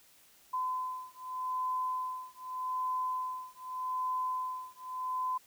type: beating tone pair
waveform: sine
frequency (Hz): 1018 / 1018.83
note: C6 / C6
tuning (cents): -48 / -46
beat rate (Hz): 0.83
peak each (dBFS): -36 / -36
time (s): 0.53-5.38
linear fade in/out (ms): 10
effects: white hiss -62 dBFS RMS until 5.46 s